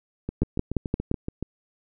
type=two click trains; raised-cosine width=3 ms; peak=-16 / -9 dBFS; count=9 / 5; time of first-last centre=0.29-1.426 / 0.42-1.114 s; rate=7.04 / 5.76 Hz; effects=none